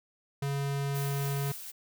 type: tone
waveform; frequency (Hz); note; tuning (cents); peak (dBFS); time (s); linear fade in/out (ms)
square; 140; C#3; +18; -30; 0.42-1.52; 5
type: noise with tremolo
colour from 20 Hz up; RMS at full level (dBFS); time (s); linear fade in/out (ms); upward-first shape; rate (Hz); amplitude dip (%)
blue; -41; 0.94-1.72; 20; sine; 4; 25
effects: none